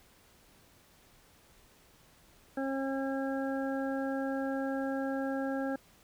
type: harmonic tone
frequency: 270 Hz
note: C#4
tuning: 45 cents flat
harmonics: 1 / 2 / 3 / 5 / 6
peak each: -33 / -36 / -41 / -47 / -43 dBFS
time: 2.57-5.76 s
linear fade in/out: 5 ms
effects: pink hiss -62 dBFS RMS until 6.03 s